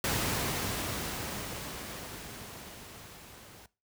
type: noise with level ramp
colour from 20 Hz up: pink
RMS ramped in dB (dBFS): -29 to -52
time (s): 0.04-3.66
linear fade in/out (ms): 2
effects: noise-tail reverb RT60 0.3 s tail -20 dB re dry + high-pass 60 Hz 12 dB/octave